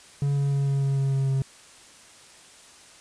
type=tone with pitch steps; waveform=triangle; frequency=141.3 / 140.32 / 139.35 / 138.39 / 137.44 / 136.49 / 135.54 / 134.61 Hz; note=C#3 / C#3 / C#3 / C#3 / C#3 / C#3 / C#3 / C3; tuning=+34 / +21 / +9 / -3 / -14 / -26 / -39 / +50 cents; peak=-19 dBFS; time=0.22-1.42 s; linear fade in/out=2 ms; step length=150 ms; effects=white hiss -50 dBFS RMS until 3 s + resampled to 22050 Hz